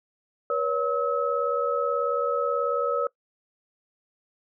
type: tone cluster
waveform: sine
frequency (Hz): 483.6 / 562 / 1288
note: B4 / C#5 / E6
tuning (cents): -36 / +24 / -41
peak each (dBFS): -27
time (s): 0.5-3.07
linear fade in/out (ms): 2
effects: noise-tail reverb RT60 0.1 s tail -22 dB re dry